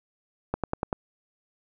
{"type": "click train", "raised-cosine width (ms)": 1, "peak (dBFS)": -12, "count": 5, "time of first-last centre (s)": [0.54, 0.928], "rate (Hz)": 10.3, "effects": []}